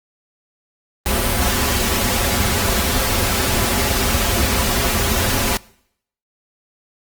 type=noise with comb filter; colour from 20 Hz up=pink; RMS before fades=-18 dBFS; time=1.06-5.57 s; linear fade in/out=0 ms; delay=6.5 ms; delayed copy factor=-0.8; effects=noise-tail reverb RT60 0.7 s tail -23 dB re dry + Opus 32 kbps